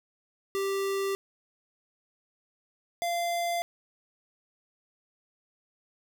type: tone pair in turn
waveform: square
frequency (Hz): 392 / 689.8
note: G4 / F5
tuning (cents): 0 / -22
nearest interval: minor seventh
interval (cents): 978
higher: second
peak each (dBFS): -28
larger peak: neither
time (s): 0.55-1.15 / 3.02-3.62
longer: neither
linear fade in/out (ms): 0
effects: none